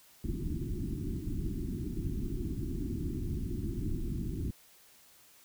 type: low-pass noise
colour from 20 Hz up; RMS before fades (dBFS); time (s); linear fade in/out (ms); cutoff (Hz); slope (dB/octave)
pink; -35; 0.24-4.51; 2; 370; 96
effects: white hiss -60 dBFS RMS until 5.44 s